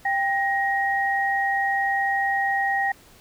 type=tone pair together; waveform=sine; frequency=790 / 1881.1 Hz; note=G5 / A#6; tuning=+13 / +15 cents; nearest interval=octave + minor third; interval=1502 cents; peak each=-23 dBFS; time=0.05-2.92 s; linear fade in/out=5 ms; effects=pink hiss -52 dBFS RMS until 3.2 s